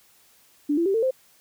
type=tone with pitch steps; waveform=sine; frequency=292.4 / 337.8 / 390.3 / 450.9 / 521 Hz; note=D4 / E4 / G4 / A4 / C5; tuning=-7 / +42 / -8 / +42 / -7 cents; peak=-19 dBFS; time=0.69-1.11 s; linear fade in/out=10 ms; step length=84 ms; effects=white hiss -58 dBFS RMS until 1.4 s